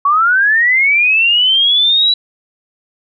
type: linear sweep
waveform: sine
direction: up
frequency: 1104 to 3951 Hz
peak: -8 dBFS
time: 0.05-2.14 s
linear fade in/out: 5 ms
effects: none